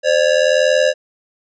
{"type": "ring-modulated tone", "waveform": "square", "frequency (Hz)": 561, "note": "C#5", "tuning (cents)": 21, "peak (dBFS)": -9, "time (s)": [0.03, 0.94], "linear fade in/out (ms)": 50, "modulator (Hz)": 40.4, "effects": ["resampled to 16000 Hz"]}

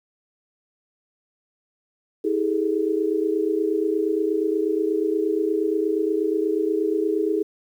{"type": "tone cluster", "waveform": "sine", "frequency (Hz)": [321.7, 401.1, 429.5], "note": ["E4", "G4", "A4"], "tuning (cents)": [-42, 40, -42], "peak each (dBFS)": -24, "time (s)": [2.24, 7.43], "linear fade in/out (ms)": 10, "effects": ["9-bit"]}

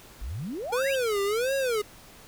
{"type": "exponential sweep", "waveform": "sine", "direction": "up", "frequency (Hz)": [45.32, 3322], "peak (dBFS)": -31, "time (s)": [0.21, 0.96], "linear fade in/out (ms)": 10}
{"type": "tone with vibrato", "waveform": "square", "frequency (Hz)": 466.2, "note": "A#4", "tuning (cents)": 0, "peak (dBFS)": -25, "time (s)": [0.72, 1.82], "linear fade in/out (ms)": 10, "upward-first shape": "sine", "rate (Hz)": 1.5, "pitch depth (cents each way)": 280}
{"effects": ["pink hiss -50 dBFS RMS until 2.27 s"]}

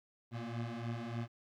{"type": "beating tone pair", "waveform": "25% pulse", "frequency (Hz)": [115.1, 118.5], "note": ["A#2", "A#2"], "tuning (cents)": [-22, 29], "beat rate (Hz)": 3.4, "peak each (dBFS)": [-38, -37], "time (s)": [0.31, 1.28], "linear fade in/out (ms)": 50, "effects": ["low-pass 4000 Hz 12 dB/octave", "12-bit"]}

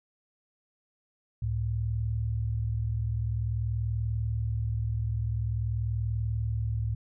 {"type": "tone pair together", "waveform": "sine", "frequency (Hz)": [69.03, 109.5], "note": ["C#2", "A2"], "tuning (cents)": [-7, -8], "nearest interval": "minor sixth", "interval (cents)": 799, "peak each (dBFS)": [-32, -28], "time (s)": [1.42, 6.95], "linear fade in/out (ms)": 5, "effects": []}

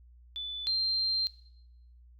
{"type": "tone pair in turn", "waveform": "sine", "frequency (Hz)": [3489, 4162], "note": ["A7", "C8"], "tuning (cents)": [-15, -10], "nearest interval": "minor third", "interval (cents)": 305, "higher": "second", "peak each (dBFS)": [-34, -26], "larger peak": "second", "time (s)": [[0.36, 0.67], [0.67, 1.27]], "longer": "second", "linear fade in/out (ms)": 0, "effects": ["noise-tail reverb RT60 0.8 s tail -17 dB re dry", "added 60 Hz sine -53 dBFS peak until 2.19 s"]}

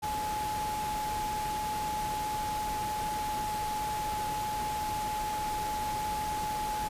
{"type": "tone in noise", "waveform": "sine", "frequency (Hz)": 850, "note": "G#5", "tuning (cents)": 40, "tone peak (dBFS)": -31, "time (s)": [0.02, 6.89], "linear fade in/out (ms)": 20, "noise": "pink", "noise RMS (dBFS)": -39, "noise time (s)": [0.02, 6.89], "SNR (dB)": 5, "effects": ["resampled to 32000 Hz"]}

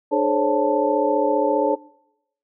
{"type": "tone cluster", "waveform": "sine", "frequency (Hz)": [299.2, 426.7, 528, 563, 882], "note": ["D4", "G#4", "C5", "C#5", "A5"], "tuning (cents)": [32, 47, 16, 27, 4], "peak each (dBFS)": -23, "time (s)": [0.11, 1.76], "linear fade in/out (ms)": 20, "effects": ["noise-tail reverb RT60 0.8 s tail -23 dB re dry"]}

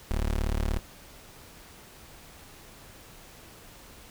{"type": "tone", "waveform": "25% pulse", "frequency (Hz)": 36.71, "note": "D1", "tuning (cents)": 0, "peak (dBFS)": -22, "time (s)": [0.11, 0.79], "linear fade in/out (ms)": 0, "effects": ["pink hiss -50 dBFS RMS until 4.1 s"]}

